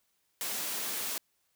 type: high-pass noise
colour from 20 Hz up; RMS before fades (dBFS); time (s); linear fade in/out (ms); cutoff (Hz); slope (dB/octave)
white; -35; 0.41-1.18; 0; 170; 24
effects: white hiss -75 dBFS RMS until 1.55 s